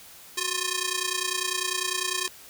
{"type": "ring-modulated tone", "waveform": "5% pulse", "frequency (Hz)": 710, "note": "F5", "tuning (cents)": 28, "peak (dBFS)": -12, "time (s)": [0.37, 2.28], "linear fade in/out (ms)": 2, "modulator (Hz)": 340, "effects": ["white hiss -48 dBFS RMS until 2.49 s"]}